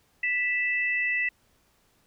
sine tone pair together, 1975.5 / 2637 Hz, B6 / E7, 0 / 0 cents, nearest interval perfect fourth, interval 500 cents, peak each -25 / -29 dBFS, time 0.23-1.29 s, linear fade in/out 5 ms, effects pink hiss -66 dBFS RMS until 2.06 s

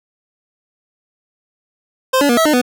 25% pulse tone with pitch steps, 521 / 286 / 239.2 / 649 / 302.9 / 248.1 Hz, C5 / D4 / A#3 / E5 / D#4 / B3, -7 / -46 / +45 / -27 / -46 / +8 cents, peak -7 dBFS, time 2.13-2.616 s, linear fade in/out 10 ms, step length 81 ms, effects none

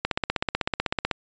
click train, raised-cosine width 0.3 ms, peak -7 dBFS, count 18, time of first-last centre 0.05-1.113 s, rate 16 Hz, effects resampled to 16000 Hz

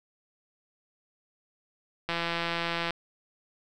click train, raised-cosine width 0.3 ms, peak -14 dBFS, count 139, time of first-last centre 2.09-2.907 s, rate 169 Hz, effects none

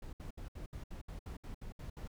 brown noise bursts, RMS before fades -45 dBFS, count 12, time 0.02-2.077 s, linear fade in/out 5 ms, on 110 ms, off 67 ms, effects none

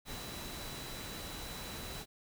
sine tone in noise, 3951 Hz, B7, in tune, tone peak -50 dBFS, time 0.05-2.06 s, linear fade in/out 50 ms, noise pink, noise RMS -44 dBFS, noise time 0.05-2.06 s, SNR -9 dB, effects none

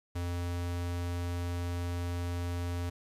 square tone, 87.4 Hz, F2, 2 cents sharp, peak -33 dBFS, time 0.15-2.9 s, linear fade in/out 10 ms, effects resampled to 32000 Hz + 10-bit

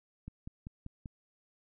click train, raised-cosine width 5 ms, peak -30 dBFS, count 5, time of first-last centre 0.28-1.058 s, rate 5.14 Hz, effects none

